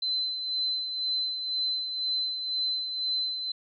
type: tone with tremolo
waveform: sine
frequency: 4055 Hz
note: B7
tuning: 45 cents sharp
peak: -25 dBFS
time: 0.02-3.52 s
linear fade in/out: 5 ms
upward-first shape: sine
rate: 2 Hz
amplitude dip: 50%
effects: none